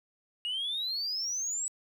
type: exponential sweep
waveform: sine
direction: up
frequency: 2843 to 7900 Hz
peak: -29 dBFS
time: 0.45-1.68 s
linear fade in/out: 0 ms
effects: tanh soft clip ceiling -28 dBFS + 11-bit